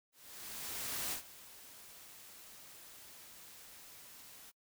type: noise with ADSR envelope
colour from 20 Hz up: white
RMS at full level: -38 dBFS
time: 0.12-4.52 s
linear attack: 1000 ms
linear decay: 99 ms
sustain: -17 dB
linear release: 28 ms
effects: noise-tail reverb RT60 0.1 s tail -25 dB re dry